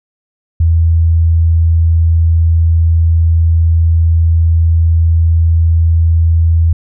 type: tone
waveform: sine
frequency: 82.41 Hz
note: E2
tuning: in tune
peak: -6 dBFS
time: 0.6-6.73 s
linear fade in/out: 5 ms
effects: none